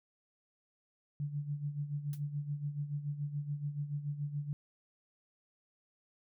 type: tone with tremolo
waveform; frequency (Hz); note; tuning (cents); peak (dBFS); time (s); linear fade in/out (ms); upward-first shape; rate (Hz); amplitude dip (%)
sine; 145.5; D3; -16; -32; 1.2-4.53; 0; sine; 7; 70
type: noise with exponential decay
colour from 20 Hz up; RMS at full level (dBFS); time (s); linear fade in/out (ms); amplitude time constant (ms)
blue; -46; 2.13-2.22; 2; 18
effects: none